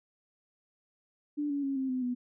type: tone with pitch steps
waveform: sine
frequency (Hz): 293.7 / 283.7 / 274 / 264.7 / 255.7 / 247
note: D4 / C#4 / C#4 / C4 / C4 / B3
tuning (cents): 0 / +40 / -20 / +20 / -40 / 0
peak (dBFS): -29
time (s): 1.37-2.15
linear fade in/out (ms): 20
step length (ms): 130
effects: none